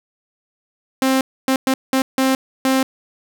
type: tone bursts at uneven times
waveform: sawtooth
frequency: 264.1 Hz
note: C4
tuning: 16 cents sharp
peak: -10 dBFS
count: 6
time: 1.02-1.21 / 1.48-1.56 / 1.67-1.74 / 1.93-2.02 / 2.18-2.35 / 2.65-2.83 s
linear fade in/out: 2 ms
effects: none